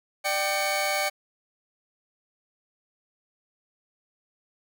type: tone cluster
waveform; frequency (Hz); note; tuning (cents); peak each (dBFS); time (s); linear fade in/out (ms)
sawtooth; 596 / 777 / 2235; D5 / G5 / C#7; +25 / -16 / +14; -25; 0.24-1.1; 20
effects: none